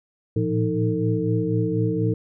sine tone cluster, 111.8 / 115.9 / 172.6 / 312.8 / 449.5 Hz, A2 / A#2 / F3 / D#4 / A4, +28 / -10 / -20 / +9 / +37 cents, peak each -26 dBFS, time 0.36-2.14 s, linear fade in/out 5 ms, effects none

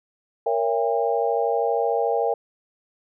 sine chord, A# diminished seventh, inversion none, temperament just, 466.2 / 559.4 / 671.3 / 805.5 Hz, A#4 / C#5 / E5 / G5, 0 / +16 / +31 / +47 cents, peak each -23 / -27 / -26 / -25 dBFS, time 0.46-2.34 s, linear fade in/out 5 ms, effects none

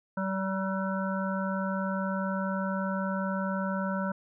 harmonic tone with a mistuned harmonic, 192 Hz, G3, 36 cents flat, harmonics 1 / 3 / 5 / 7 / 8, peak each -30 / -35 / -37 / -38 / -39 dBFS, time 0.17-4.12 s, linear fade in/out 5 ms, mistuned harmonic 8, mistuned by -40 cents, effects none

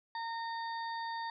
harmonic tone, 918 Hz, A#5, 27 cents flat, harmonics 1 / 2 / 4 / 5, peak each -37 / -44 / -51 / -50 dBFS, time 0.15-1.3 s, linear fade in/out 2 ms, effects none

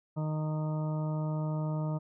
harmonic tone, 154.5 Hz, D#3, 12 cents flat, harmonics 1 / 2 / 3 / 4 / 5 / 6 / 7 / 8, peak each -30 / -41 / -48 / -41 / -55 / -45 / -57 / -49 dBFS, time 0.16-1.99 s, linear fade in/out 20 ms, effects none

